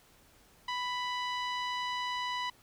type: tone with low-pass filter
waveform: sawtooth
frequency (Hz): 991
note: B5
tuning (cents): +6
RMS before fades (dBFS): -35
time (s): 0.68-2.5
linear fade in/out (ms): 5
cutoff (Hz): 3800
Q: 1.5
effects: pink hiss -62 dBFS RMS until 2.62 s